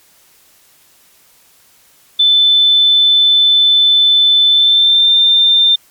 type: tone with pitch glide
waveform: sine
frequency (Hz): 3520 to 3590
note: A7 to A7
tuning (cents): 0 to +34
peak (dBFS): -6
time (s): 2.19-5.76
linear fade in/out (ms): 10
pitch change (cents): +34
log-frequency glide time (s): 4.49-5.13
effects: white hiss -49 dBFS RMS until 5.9 s + MP3 96 kbps